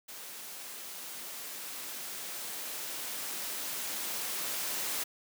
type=noise with level ramp; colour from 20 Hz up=white; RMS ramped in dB=-45 to -34 dBFS; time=0.08-5.04 s; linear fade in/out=10 ms; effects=high-pass 200 Hz 12 dB/octave